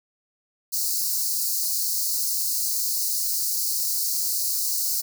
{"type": "high-pass noise", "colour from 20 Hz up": "white", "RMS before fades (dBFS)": -25, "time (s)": [0.72, 5.02], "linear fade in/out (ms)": 20, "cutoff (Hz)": 4200, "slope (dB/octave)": 96, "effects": []}